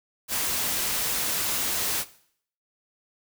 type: noise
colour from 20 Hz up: white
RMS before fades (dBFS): -27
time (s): 0.28-2.05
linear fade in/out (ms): 50
effects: noise-tail reverb RT60 0.6 s tail -17 dB re dry